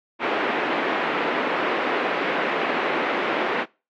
pink band-pass noise, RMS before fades -24 dBFS, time 0.19-3.66 s, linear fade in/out 50 ms, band 280 to 2600 Hz, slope 24 dB/octave, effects noise-tail reverb RT60 0.3 s tail -23 dB re dry + AAC 64 kbps

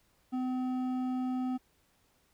sine tone with hard clipping, 254.9 Hz, C4, 45 cents flat, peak -32 dBFS, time 0.32-1.58 s, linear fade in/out 20 ms, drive 8 dB, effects pink hiss -70 dBFS RMS until 2.33 s

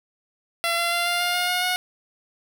10% pulse tone with pitch steps, 679 / 685.7 / 692.5 / 699.3 / 706.2 / 713.2 / 720.2 / 727.3 Hz, F5 / F5 / F5 / F5 / F5 / F5 / F#5 / F#5, -49 / -32 / -15 / +2 / +19 / +36 / -47 / -30 cents, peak -13 dBFS, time 0.64-1.76 s, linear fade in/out 0 ms, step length 140 ms, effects none

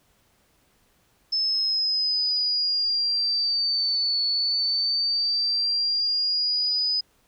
sine exponential two-way sweep, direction down then up, 5250 to 4435 to 5010 Hz, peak -21 dBFS, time 1.32-7.01 s, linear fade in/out 10 ms, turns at 4.24 s, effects pink hiss -64 dBFS RMS until 7.27 s

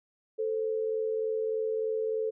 sine tone pair together, 440 / 523.3 Hz, A4 / C5, 0 / 0 cents, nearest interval minor third, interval 300 cents, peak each -28 / -36 dBFS, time 0.38-2.31 s, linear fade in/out 20 ms, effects none

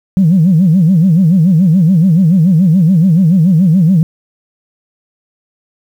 sine tone with vibrato, 174.1 Hz, F3, 5 cents flat, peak -4 dBFS, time 0.17-4.03 s, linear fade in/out 0 ms, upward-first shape sine, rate 7 Hz, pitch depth 210 cents each way, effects tanh soft clip ceiling -1 dBFS + 7-bit

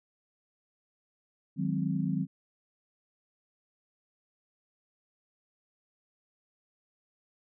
sine chord, Ab dominant seventh, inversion second, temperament equal, 155.56 / 185 / 207.7 / 261.6 Hz, Eb3 / Gb3 / Ab3 / C4, 0 / 0 / 0 / 0 cents, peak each -32 / -31 / -37 / -34 dBFS, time 1.56-2.27 s, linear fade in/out 50 ms, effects none

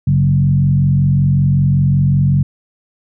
sine tone with frequency modulation, 139.6 Hz, C#3, 13 cents sharp, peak -9 dBFS, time 0.07-2.43 s, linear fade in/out 5 ms, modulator 45.3 Hz, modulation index 0.87, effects none

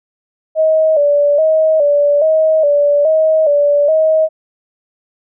sine tone with vibrato, 605 Hz, D#5, 49 cents flat, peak -8 dBFS, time 0.55-4.29 s, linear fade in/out 50 ms, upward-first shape square, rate 1.2 Hz, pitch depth 76 cents each way, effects none

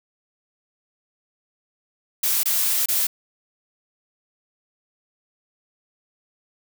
blue noise with dropouts, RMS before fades -21 dBFS, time 2.23-3.07 s, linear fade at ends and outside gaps 5 ms, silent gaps 2.434-2.456 / 2.859-2.885 s, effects none

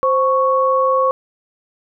sine tone pair together, 522.9 / 1108.7 Hz, C5 / C#6, -1 / 0 cents, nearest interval octave + minor second, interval 1301 cents, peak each -15 dBFS, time 0.03-1.11 s, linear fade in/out 0 ms, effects none

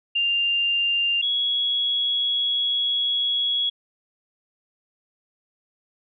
sine tone pair in turn, 2794 / 3342 Hz, F7 / G#7, 0 / +10 cents, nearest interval minor third, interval 310 cents, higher second, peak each -19 / -20 dBFS, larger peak first, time 0.15-1.22 / 1.22-3.7 s, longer second, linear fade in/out 10 ms, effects none

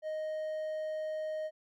triangle tone, 622.3 Hz, D#5, in tune, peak -32 dBFS, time 0.02-1.51 s, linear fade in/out 50 ms, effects none

